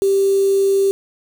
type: tone with quantisation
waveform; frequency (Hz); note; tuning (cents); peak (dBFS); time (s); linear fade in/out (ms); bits
sine; 392; G4; 0; -12; 0.02-0.91; 0; 5
effects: none